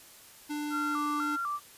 square tone, 296.5 Hz, D4, 17 cents sharp, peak -33 dBFS, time 0.49-1.37 s, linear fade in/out 20 ms
sine tone with vibrato, 1270 Hz, D#6, 35 cents sharp, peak -30 dBFS, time 0.7-1.6 s, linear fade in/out 50 ms, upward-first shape square, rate 2 Hz, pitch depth 140 cents each way
effects white hiss -53 dBFS RMS until 1.77 s + resampled to 32000 Hz

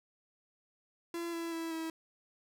45% pulse tone with pitch steps, 339.6 / 334.3 / 329.2 / 324.1 Hz, F4 / E4 / E4 / E4, -48 / +24 / -2 / -29 cents, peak -36 dBFS, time 1.14-1.9 s, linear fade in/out 2 ms, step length 190 ms, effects none

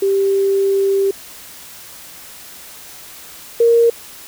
sine tone pair in turn, 392 / 466.2 Hz, G4 / A#4, 0 / 0 cents, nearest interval minor third, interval 300 cents, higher second, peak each -12 / -8 dBFS, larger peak second, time 0.02-1.11 / 3.6-3.9 s, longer first, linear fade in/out 5 ms, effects white hiss -37 dBFS RMS until 4.27 s

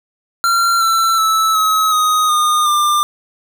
square tone with pitch steps, 1372 / 1340.7 / 1310 / 1280.1 / 1250.9 / 1222.3 / 1194.4 Hz, F6 / E6 / E6 / D#6 / D#6 / D#6 / D6, -31 / +29 / -11 / +49 / +9 / -31 / +29 cents, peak -12 dBFS, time 0.44-3.03 s, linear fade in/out 0 ms, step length 370 ms, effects none

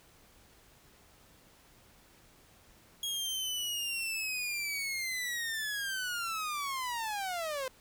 sawtooth linear sweep, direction down, 3300 to 508 Hz, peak -30 dBFS, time 3.03-7.68 s, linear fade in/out 2 ms, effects pink hiss -61 dBFS RMS until 7.8 s

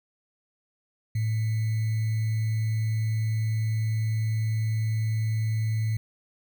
sine tone with sample-and-hold, 110 Hz, A2, in tune, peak -23 dBFS, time 1.15-5.97 s, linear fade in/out 5 ms, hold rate 2100 Hz, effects none

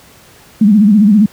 sine tone with vibrato, 208.1 Hz, G#3, 4 cents sharp, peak -4 dBFS, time 0.61-1.26 s, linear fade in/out 5 ms, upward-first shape sine, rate 15 Hz, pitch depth 120 cents each way, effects pink hiss -42 dBFS RMS until 1.32 s + high-pass 60 Hz 12 dB/octave

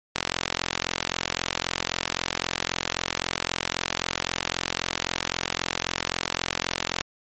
click train, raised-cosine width 0.2 ms, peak -5 dBFS, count 301, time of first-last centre 0.16-7.009 s, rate 43.8 Hz, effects MP3 32 kbps

